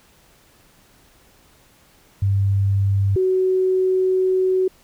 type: tone pair in turn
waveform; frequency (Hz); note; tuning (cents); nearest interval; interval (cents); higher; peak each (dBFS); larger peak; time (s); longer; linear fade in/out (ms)
sine; 98.7 / 373.7; G2 / F#4; +12 / +17; octave + major seventh; 2305; second; -15 / -15; neither; 2.22-3.16 / 3.16-4.68; second; 5
effects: pink hiss -54 dBFS RMS until 4.83 s